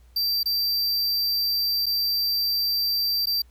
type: tone with dropouts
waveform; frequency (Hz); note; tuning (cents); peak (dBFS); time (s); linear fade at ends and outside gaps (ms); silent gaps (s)
square; 4689; D8; -4; -22; 0.16-3.42; 5; 0.432-0.457 / 1.859-1.864 / 3.258-3.269
effects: added 60 Hz sine -50 dBFS peak until 3.5 s + pink hiss -64 dBFS RMS until 3.5 s